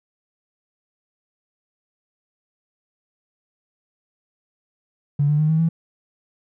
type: tone with pitch steps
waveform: triangle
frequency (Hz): 144 / 148.82 / 153.8 / 158.95 / 164.27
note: D3 / D3 / D#3 / D#3 / E3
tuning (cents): -34 / +23 / -20 / +37 / -6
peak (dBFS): -11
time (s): 5.19-5.69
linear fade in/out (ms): 10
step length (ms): 100
effects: tanh soft clip ceiling -13 dBFS